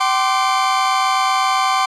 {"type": "chord", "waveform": "40% pulse", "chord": "G suspended fourth", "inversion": "none", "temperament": "equal with one note detuned", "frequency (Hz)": [767.4, 1046.5, 1174.7], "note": ["G5", "C6", "D6"], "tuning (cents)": [-37, 0, 0], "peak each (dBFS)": -18, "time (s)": [0, 1.86], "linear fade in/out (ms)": 10, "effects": ["low-pass 7000 Hz 12 dB/octave"]}